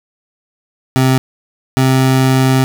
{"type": "tone pair in turn", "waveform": "25% pulse", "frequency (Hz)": [130.81, 131.4], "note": ["C3", "C3"], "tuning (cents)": [0, 8], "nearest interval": "unison", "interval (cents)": 8, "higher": "second", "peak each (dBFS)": -5, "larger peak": "neither", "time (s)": [[0.96, 1.18], [1.77, 2.64]], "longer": "second", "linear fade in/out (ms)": 0, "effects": []}